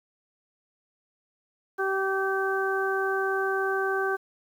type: harmonic tone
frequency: 386.2 Hz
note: G4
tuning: 26 cents flat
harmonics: 1 / 2 / 3 / 4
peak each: -27 / -32 / -33 / -29 dBFS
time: 1.78-4.17 s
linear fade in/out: 20 ms
effects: 9-bit